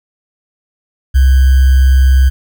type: tone with sample-and-hold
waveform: sine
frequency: 65.7 Hz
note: C2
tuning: 8 cents sharp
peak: -4 dBFS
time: 1.14-2.3 s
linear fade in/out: 20 ms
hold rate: 1575 Hz
effects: none